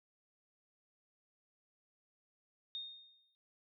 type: tone with exponential decay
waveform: sine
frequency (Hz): 3686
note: A#7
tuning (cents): -20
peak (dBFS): -38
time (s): 2.75-3.35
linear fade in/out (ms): 0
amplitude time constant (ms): 130
effects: none